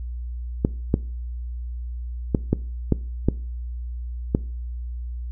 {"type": "clicks", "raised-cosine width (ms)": 3, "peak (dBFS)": -4, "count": 7, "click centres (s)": [0.649, 0.941, 2.348, 2.53, 2.923, 3.286, 4.349], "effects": ["noise-tail reverb RT60 0.4 s tail -21 dB re dry", "added 60 Hz sine -28 dBFS peak until 5.31 s"]}